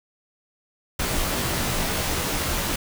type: noise with comb filter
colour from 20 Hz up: pink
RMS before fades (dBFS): -25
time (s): 0.99-2.76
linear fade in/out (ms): 5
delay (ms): 19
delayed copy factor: -0.85
effects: none